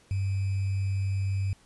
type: tone with sample-and-hold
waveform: sine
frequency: 97.2 Hz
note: G2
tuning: 14 cents flat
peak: -25 dBFS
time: 0.11-1.53 s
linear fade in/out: 0 ms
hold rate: 2450 Hz
effects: pink hiss -60 dBFS RMS until 1.65 s + resampled to 24000 Hz